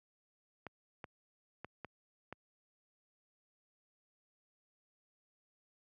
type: clicks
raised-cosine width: 0.5 ms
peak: -29 dBFS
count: 5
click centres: 0.667 / 1.042 / 1.646 / 1.847 / 2.326 s
effects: high-pass 80 Hz 12 dB/octave